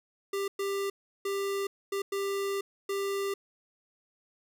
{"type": "tone bursts at uneven times", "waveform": "square", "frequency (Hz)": 395.9, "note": "G4", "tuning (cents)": 17, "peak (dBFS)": -30, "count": 6, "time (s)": [[0.33, 0.48], [0.59, 0.9], [1.25, 1.67], [1.92, 2.02], [2.12, 2.61], [2.89, 3.34]], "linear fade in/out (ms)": 5, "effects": []}